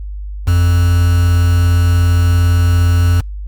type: tone with quantisation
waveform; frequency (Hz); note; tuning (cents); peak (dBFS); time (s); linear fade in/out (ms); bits
triangle; 87.31; F2; 0; -6; 0.47-3.21; 10; 4
effects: added 50 Hz sine -22 dBFS peak until 3.47 s + Opus 48 kbps